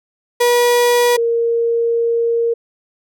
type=tone pair in turn; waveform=35% pulse / sine; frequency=483.1 / 465.2 Hz; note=B4 / A#4; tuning=-38 / -4 cents; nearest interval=minor second; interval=66 cents; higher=first; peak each=-9 / -13 dBFS; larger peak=first; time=0.4-1.17 / 1.17-2.54 s; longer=second; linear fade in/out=10 ms; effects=none